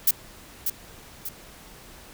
violet noise with echo, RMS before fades -18 dBFS, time 0.07-0.11 s, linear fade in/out 5 ms, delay 590 ms, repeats 2, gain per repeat -7 dB, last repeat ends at 1.29 s, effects pink hiss -47 dBFS RMS until 2.13 s

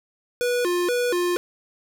square tone with vibrato, 415.3 Hz, G#4, in tune, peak -21 dBFS, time 0.41-1.37 s, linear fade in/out 0 ms, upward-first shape square, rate 2.1 Hz, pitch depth 280 cents each way, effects none

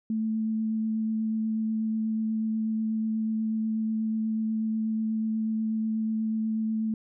sine tone with vibrato, 220 Hz, A3, in tune, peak -25 dBFS, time 0.1-6.94 s, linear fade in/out 2 ms, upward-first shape sine, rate 8.2 Hz, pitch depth 10 cents each way, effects none

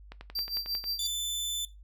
click train, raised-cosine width 0.3 ms, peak -27 dBFS, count 9, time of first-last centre 0.12-0.841 s, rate 11.1 Hz
square tone with tremolo, 4700 Hz, D8, 1 cent sharp, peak -29 dBFS, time 0.35-1.07 s, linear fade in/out 5 ms, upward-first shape sine, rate 5.8 Hz, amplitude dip 80%
sawtooth tone, 3520 Hz, A7, in tune, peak -27 dBFS, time 0.99-1.65 s, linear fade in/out 2 ms
effects noise-tail reverb RT60 0.2 s tail -17 dB re dry + added 50 Hz sine -48 dBFS peak until 1.83 s

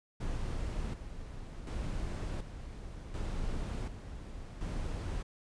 brown noise with tremolo, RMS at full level -36 dBFS, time 0.2-5.23 s, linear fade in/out 10 ms, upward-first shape square, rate 0.68 Hz, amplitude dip 60%, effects resampled to 22050 Hz

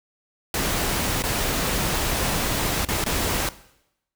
pink noise with dropouts, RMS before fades -24 dBFS, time 0.54-3.49 s, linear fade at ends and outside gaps 2 ms, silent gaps 1.223-1.237 / 2.85-2.886 / 3.041-3.062 s, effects noise-tail reverb RT60 0.8 s tail -17 dB re dry

